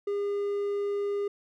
triangle tone, 405.4 Hz, G#4, 42 cents flat, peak -25 dBFS, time 0.07-1.28 s, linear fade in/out 5 ms, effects none

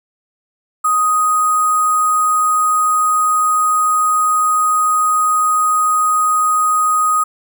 sine tone with sample-and-hold, 1247 Hz, D#6, 3 cents sharp, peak -11 dBFS, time 0.84-7.24 s, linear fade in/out 10 ms, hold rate 8820 Hz, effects none

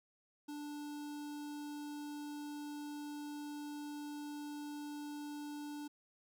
square tone with notch filter, 293.7 Hz, D4, in tune, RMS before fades -45 dBFS, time 0.48-5.88 s, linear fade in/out 10 ms, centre 2000 Hz, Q 1.5, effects none

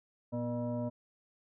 sine tone with frequency modulation, 242.8 Hz, B3, 29 cents flat, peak -32 dBFS, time 0.32-0.9 s, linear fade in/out 20 ms, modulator 360 Hz, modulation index 1.2, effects none

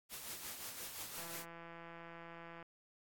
white noise with tremolo, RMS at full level -45 dBFS, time 0.09-1.46 s, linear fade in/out 50 ms, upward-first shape sine, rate 5.7 Hz, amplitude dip 45%
click train, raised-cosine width 0.5 ms, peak -37 dBFS, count 244, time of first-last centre 1.18-2.626 s, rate 168 Hz
effects AAC 64 kbps

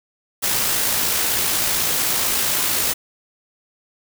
white noise with amplitude modulation, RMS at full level -19 dBFS, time 0.42-2.94 s, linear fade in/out 20 ms, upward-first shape sine, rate 55.9 Hz, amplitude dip 25%, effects none

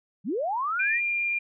sine linear sweep, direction up, 154.4 to 2002 Hz, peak -25 dBFS, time 0.24-1.01 s, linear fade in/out 50 ms
sine tone, 2397 Hz, D7, 35 cents sharp, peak -24 dBFS, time 0.79-1.39 s, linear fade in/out 10 ms
effects none

